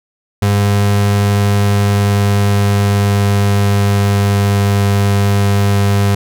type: tone with pitch glide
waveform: 35% pulse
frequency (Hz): 101.4 to 100.35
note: G#2 to G2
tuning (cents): -41 to +41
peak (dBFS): -8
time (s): 0.42-6.15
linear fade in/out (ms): 5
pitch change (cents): -18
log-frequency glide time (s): 1.27-5.03
effects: none